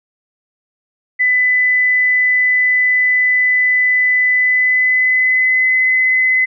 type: tone with pitch glide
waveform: sine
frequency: 2001 to 2029 Hz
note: B6 to B6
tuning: +22 to +46 cents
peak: -10 dBFS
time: 1.19-6.46 s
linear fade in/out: 20 ms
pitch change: +24 cents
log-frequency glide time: 4.34-5.78 s
effects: none